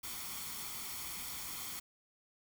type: noise with comb filter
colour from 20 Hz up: white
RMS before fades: -43 dBFS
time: 0.03-1.8 s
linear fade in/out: 10 ms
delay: 0.9 ms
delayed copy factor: +0.55
effects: none